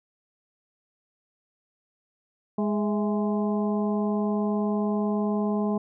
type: harmonic tone with a mistuned harmonic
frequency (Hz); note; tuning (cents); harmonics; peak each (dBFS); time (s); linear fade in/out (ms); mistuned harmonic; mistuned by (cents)
207.7; G#3; 0; 1 / 2 / 3 / 4 / 5; -24 / -30 / -34 / -36 / -38; 2.58-5.78; 5; 3; +72
effects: none